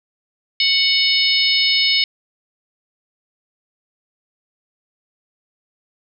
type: harmonic tone with a mistuned harmonic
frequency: 740 Hz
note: F#5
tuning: in tune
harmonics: 3 / 4 / 5 / 6 / 7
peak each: -20 / -20 / -20 / -20 / -20 dBFS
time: 0.6-2.04 s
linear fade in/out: 2 ms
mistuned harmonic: 6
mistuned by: -42 cents
effects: none